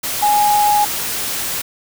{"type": "tone in noise", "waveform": "sine", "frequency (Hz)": 830.6, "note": "G#5", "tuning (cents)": 0, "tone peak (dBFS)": -11, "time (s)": [0.22, 0.85], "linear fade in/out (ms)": 10, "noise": "white", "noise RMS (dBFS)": -22, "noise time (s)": [0.03, 1.62], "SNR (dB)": 8, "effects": []}